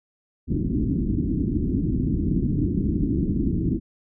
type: low-pass noise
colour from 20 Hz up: white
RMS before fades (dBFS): -23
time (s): 0.47-3.8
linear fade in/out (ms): 50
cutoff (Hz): 320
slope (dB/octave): 48
effects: none